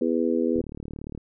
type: harmonic tone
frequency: 82.41 Hz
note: E2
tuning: in tune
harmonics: 3 / 4 / 5 / 6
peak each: -25 / -26 / -27 / -28 dBFS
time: 0.01-0.61 s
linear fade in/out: 5 ms
type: click train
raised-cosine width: 3 ms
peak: -23 dBFS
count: 24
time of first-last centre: 0.56-1.177 s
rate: 37.3 Hz
effects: none